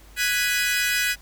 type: chord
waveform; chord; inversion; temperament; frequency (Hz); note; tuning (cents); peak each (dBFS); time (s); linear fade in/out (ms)
sawtooth; G# minor seventh; third; equal; 1480 / 1661.2 / 1975.5 / 2489; F#6 / G#6 / B6 / D#7; 0 / 0 / 0 / 0; -23; 0.16-1.16; 50
effects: added 50 Hz sine -47 dBFS peak until 1.21 s + pink hiss -52 dBFS RMS until 1.21 s